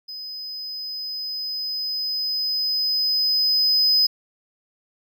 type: tone with level ramp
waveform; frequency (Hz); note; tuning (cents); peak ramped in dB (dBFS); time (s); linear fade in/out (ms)
triangle; 5030; D#8; +18; -31 to -13; 0.08-4.07; 10
effects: none